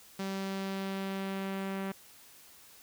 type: tone with low-pass filter sweep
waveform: sawtooth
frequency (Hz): 193.7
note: G3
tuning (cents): -20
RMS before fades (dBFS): -36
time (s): 0.19-1.92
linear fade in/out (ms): 5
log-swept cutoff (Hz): 6100 to 2300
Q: 1.1
effects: white hiss -56 dBFS RMS until 2.82 s